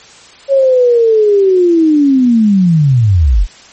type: linear sweep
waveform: sine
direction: down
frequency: 555 to 36.67 Hz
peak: -5 dBFS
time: 0.48-3.47 s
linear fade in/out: 50 ms
effects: white hiss -38 dBFS RMS until 3.72 s + MP3 32 kbps